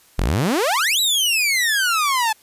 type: exponential two-way sweep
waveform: sawtooth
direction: up then down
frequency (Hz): 36.71 to 3983 to 851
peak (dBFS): -13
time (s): 0.18-2.33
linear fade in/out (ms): 10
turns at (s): 1
effects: white hiss -53 dBFS RMS until 2.42 s + resampled to 32000 Hz